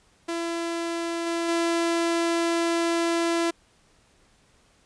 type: tone with level steps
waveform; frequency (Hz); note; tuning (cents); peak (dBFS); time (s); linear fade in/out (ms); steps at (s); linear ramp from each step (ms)
sawtooth; 336.6; E4; +36; -23 / -21 / -18; 0.28-3.51; 10; 1.26 / 1.48; 10
effects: pink hiss -61 dBFS RMS until 4.85 s + resampled to 22050 Hz